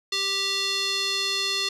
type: tone with band-pass filter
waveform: square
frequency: 392 Hz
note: G4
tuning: in tune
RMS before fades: -26 dBFS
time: 0.12-1.69 s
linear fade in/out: 5 ms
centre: 4100 Hz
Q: 3
effects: resampled to 32000 Hz